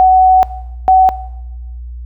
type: tone pair in turn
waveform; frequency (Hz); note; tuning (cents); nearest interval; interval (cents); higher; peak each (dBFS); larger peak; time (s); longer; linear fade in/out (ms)
sine; 748 / 752.8; F#5 / F#5; +19 / +30; unison; 11; second; -4; neither; 0-0.43 / 0.88-1.09; first; 0
effects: noise-tail reverb RT60 1.0 s tail -19 dB re dry + added 60 Hz sine -24 dBFS peak until 2.05 s